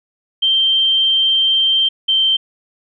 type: tone pair in turn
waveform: sine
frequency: 3142 / 3126 Hz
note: G7 / G7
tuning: +3 / -6 cents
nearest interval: unison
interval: 9 cents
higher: first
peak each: -11 / -11 dBFS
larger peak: neither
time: 0.42-1.89 / 2.08-2.37 s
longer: first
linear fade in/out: 10 ms
effects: none